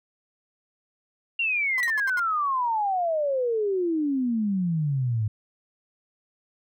sine exponential sweep, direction down, 2800 to 103.83 Hz, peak -22 dBFS, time 1.39-5.28 s, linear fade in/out 5 ms
30% pulse tone bursts, 1046.5 Hz, C6, in tune, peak -29 dBFS, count 5, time 1.78-2.195 s, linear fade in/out 0 ms, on 23 ms, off 75 ms
sawtooth tone with exponential decay, 2004 Hz, B6, 25 cents sharp, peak -21 dBFS, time 1.83-1.92 s, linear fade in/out 0 ms, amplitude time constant 19 ms
effects none

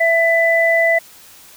sine tone pair together, 665 / 1994.4 Hz, E5 / B6, +15 / +16 cents, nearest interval octave + perfect fifth, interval 1901 cents, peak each -14 dBFS, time 0-0.99 s, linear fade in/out 10 ms, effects white hiss -43 dBFS RMS until 1.56 s

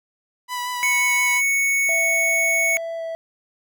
sawtooth tone with vibrato, 987.8 Hz, B5, in tune, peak -21 dBFS, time 0.48-1.42 s, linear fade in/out 50 ms, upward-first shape sine, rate 5.7 Hz, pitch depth 16 cents each way
square tone, 2217 Hz, C#7, in tune, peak -18 dBFS, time 0.83-2.77 s, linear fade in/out 0 ms
triangle tone with pitch glide, 663 to 656.9 Hz, E5 to E5, +10 to -6 cents, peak -24 dBFS, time 1.89-3.15 s, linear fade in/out 0 ms, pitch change -16 cents, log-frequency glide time 2.97-3.02 s
effects none

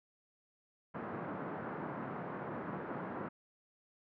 pink band-pass noise, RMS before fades -42 dBFS, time 0.94-3.29 s, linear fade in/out 10 ms, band 140 to 1500 Hz, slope 24 dB/octave, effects none

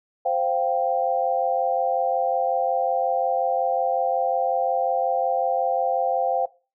sine chord, C suspended fourth, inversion none, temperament equal, 523.3 / 698.5 / 784 Hz, C5 / F5 / G5, 0 / 0 / 0 cents, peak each -25 / -24 / -24 dBFS, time 0.25-6.46 s, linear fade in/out 10 ms, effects noise-tail reverb RT60 0.3 s tail -18 dB re dry

